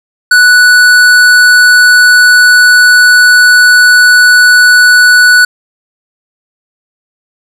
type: tone with hard clipping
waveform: sine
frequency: 1480 Hz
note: F#6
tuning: in tune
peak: -3 dBFS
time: 0.31-5.45 s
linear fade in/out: 5 ms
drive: 13 dB
effects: none